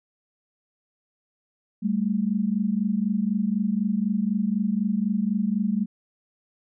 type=tone pair together; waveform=sine; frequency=196 / 220 Hz; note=G3 / A3; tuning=0 / 0 cents; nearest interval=major second; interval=200 cents; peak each=-24 dBFS; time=1.82-5.86 s; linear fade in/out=20 ms; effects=none

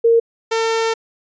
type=tone pair in turn; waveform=sine / sawtooth; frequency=461.5 / 451.7 Hz; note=A#4 / A4; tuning=-17 / +45 cents; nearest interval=unison; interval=38 cents; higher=first; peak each=-9 / -12 dBFS; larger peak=first; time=0.04-0.2 / 0.51-0.94 s; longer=second; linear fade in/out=10 ms; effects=resampled to 16000 Hz

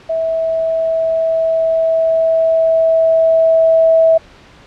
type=tone with level ramp; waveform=sine; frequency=651 Hz; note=E5; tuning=22 cents flat; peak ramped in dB=-14 to -6 dBFS; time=0.09-4.18 s; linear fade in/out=10 ms; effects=pink hiss -42 dBFS RMS until 4.66 s + low-pass 4000 Hz 12 dB/octave

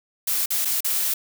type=noise with dropouts; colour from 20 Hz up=blue; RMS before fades=-23 dBFS; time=0.27-1.14 s; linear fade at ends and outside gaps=5 ms; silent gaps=0.459-0.504 / 0.649-0.653 / 0.806-0.845 s; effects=none

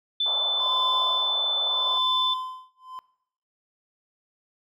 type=tone; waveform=sine; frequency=3520 Hz; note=A7; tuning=in tune; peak=-21 dBFS; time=0.2-2.34 s; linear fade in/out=5 ms
type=band-pass noise; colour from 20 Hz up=pink; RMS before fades=-37 dBFS; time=0.25-1.99 s; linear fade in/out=20 ms; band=550 to 1200 Hz; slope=48 dB/octave
type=tone with tremolo; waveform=triangle; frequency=1026 Hz; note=C6; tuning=34 cents flat; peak=-23 dBFS; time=0.6-2.99 s; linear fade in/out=0 ms; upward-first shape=sine; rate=0.82 Hz; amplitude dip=100%
effects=noise-tail reverb RT60 0.7 s tail -21 dB re dry

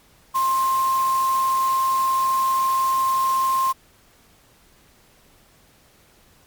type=tone in noise; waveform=sine; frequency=1057 Hz; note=C6; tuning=17 cents sharp; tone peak=-17 dBFS; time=0.34-3.73 s; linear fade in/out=20 ms; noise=white; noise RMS=-34 dBFS; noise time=0.34-3.73 s; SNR=+14 dB; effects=pink hiss -55 dBFS RMS until 6.46 s + MP3 96 kbps

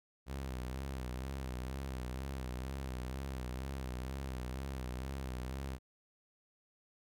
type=tone with vibrato; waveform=sawtooth; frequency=65 Hz; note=C2; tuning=11 cents flat; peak=-35 dBFS; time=0.26-5.79 s; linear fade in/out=50 ms; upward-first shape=sine; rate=2.1 Hz; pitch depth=81 cents each way; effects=none

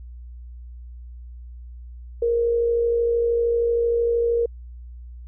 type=tone with amplitude modulation; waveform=sine; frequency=468.7 Hz; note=A#4; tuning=9 cents sharp; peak=-16 dBFS; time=2.22-4.46 s; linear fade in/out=5 ms; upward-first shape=sine; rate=53 Hz; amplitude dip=35%; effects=added 60 Hz sine -36 dBFS peak until 5.27 s

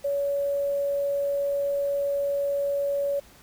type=tone with quantisation; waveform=sine; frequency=564 Hz; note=C#5; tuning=30 cents sharp; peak=-23 dBFS; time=0.04-3.2 s; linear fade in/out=10 ms; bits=8; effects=pink hiss -53 dBFS RMS until 3.42 s

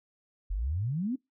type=exponential sweep; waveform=sine; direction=up; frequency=41.66 to 276.9 Hz; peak=-28 dBFS; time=0.5-1.16 s; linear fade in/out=10 ms; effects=noise-tail reverb RT60 0.2 s tail -23 dB re dry

